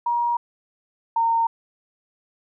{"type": "tone pair in turn", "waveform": "sine", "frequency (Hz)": [950, 917.4], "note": ["A#5", "A#5"], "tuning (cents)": [33, -28], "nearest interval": "minor second", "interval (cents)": 61, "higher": "first", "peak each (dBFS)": [-19, -17], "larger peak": "second", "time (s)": [[0.06, 0.37], [1.16, 1.47]], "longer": "neither", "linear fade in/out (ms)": 5, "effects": []}